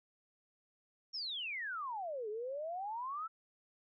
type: exponential two-way sweep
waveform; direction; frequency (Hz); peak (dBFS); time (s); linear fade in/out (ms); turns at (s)
sine; down then up; 5600 to 411.3 to 1351; -38; 1.13-3.28; 20; 2.29
effects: none